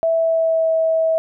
sine tone with pitch glide, 657 to 647.2 Hz, E5 to E5, -6 to -32 cents, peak -14 dBFS, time 0.03-1.18 s, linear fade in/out 0 ms, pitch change -26 cents, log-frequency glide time 0.15-0.71 s, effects none

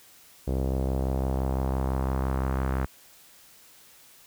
sawtooth tone with low-pass filter sweep, 65.9 Hz, C2, 13 cents sharp, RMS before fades -27 dBFS, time 0.47-2.86 s, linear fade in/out 10 ms, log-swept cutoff 510 to 1500 Hz, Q 1.6, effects white hiss -54 dBFS RMS until 4.26 s

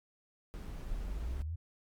brown noise, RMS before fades -42 dBFS, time 0.54-1.42 s, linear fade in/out 0 ms
sine exponential sweep, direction up, 33.83 to 88 Hz, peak -35 dBFS, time 0.86-1.56 s, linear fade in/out 10 ms
effects MP3 96 kbps

